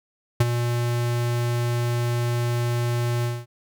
square tone with ADSR envelope, 119.8 Hz, A#2, 48 cents sharp, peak -13 dBFS, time 0.4-3.46 s, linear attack 7 ms, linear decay 29 ms, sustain -9 dB, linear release 220 ms, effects none

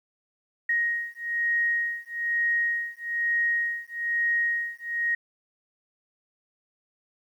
sine beating tone pair, 1876 / 1877.1 Hz, A#6 / A#6, +11 / +12 cents, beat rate 1.1 Hz, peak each -27 dBFS, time 0.69-5.15 s, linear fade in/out 5 ms, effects 10-bit

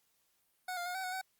25% pulse tone with pitch steps, 735 / 701 / 719 / 760 / 735 / 756 Hz, F#5 / F5 / F#5 / F#5 / F#5 / F#5, -12 / +6 / -50 / +46 / -12 / +37 cents, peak -33 dBFS, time 0.68-1.214 s, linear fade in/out 5 ms, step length 89 ms, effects white hiss -75 dBFS RMS until 1.39 s + Opus 48 kbps

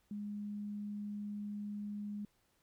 sine tone, 206.5 Hz, G#3, 10 cents flat, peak -39 dBFS, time 0.11-2.25 s, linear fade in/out 2 ms, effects pink hiss -75 dBFS RMS until 2.62 s

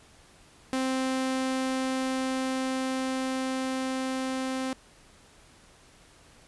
sawtooth tone with level ramp, 261.6 Hz, C4, in tune, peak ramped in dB -22 to -25 dBFS, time 0.73-4.73 s, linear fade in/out 0 ms, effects pink hiss -56 dBFS RMS until 6.47 s + resampled to 24000 Hz

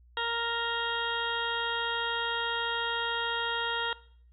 harmonic tone, 466.2 Hz, A#4, in tune, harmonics 1 / 2 / 3 / 4 / 6 / 7 / 8, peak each -38 / -34 / -35 / -37 / -40 / -37 / -39 dBFS, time 0.17-3.93 s, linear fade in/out 2 ms, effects noise-tail reverb RT60 0.6 s tail -20 dB re dry + added 60 Hz sine -55 dBFS peak until 4.32 s

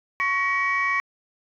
sine tone cluster, 1111 / 1904 / 2267 Hz, C#6 / A#6 / C#7, +4 / +36 / +38 cents, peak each -24 dBFS, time 0.2-1 s, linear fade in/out 0 ms, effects tanh soft clip ceiling -14 dBFS

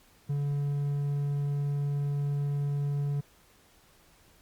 triangle tone, 143.1 Hz, D3, 45 cents flat, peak -25 dBFS, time 0.29-3.21 s, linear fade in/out 10 ms, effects pink hiss -61 dBFS RMS until 4.41 s + Opus 48 kbps

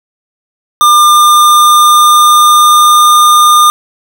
square tone with pitch glide, 1200 to 1210.4 Hz, D6 to D#6, +37 to -48 cents, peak -3 dBFS, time 0.81-3.7 s, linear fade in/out 0 ms, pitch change +15 cents, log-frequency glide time 0.92-3.16 s, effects none

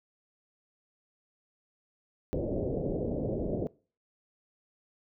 white low-pass noise, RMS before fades -32 dBFS, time 2.33-3.67 s, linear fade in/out 0 ms, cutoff 580 Hz, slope 48 dB/octave, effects noise-tail reverb RT60 0.4 s tail -23 dB re dry

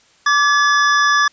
square tone pair together, 1166 / 1701.8 Hz, D6 / G#6, -13 / +42 cents, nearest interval perfect fifth, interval 655 cents, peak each -15 dBFS, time 0.26-1.28 s, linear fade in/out 5 ms, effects white hiss -53 dBFS RMS until 1.32 s + resampled to 16000 Hz

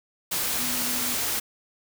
sine tone in noise, 247.3 Hz, B3, 3 cents sharp, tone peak -36 dBFS, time 0.59-1.15 s, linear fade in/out 10 ms, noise white, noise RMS -27 dBFS, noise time 0.31-1.4 s, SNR -12 dB, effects none

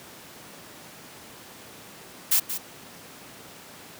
blue noise with echo, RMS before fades -20 dBFS, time 2.31-2.4 s, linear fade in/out 10 ms, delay 180 ms, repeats 1, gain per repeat -10 dB, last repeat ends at 2.58 s, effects pink hiss -45 dBFS RMS until 3.99 s + high-pass 150 Hz 12 dB/octave

